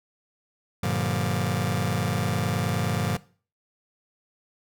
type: chord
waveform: sawtooth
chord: G minor seventh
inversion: none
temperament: just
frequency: 98 / 117.6 / 147 / 176.4 Hz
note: G2 / Bb2 / D3 / F3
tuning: 0 / +16 / +2 / +18 cents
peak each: -25 dBFS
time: 0.83-3.17 s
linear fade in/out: 5 ms
effects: noise-tail reverb RT60 0.4 s tail -19 dB re dry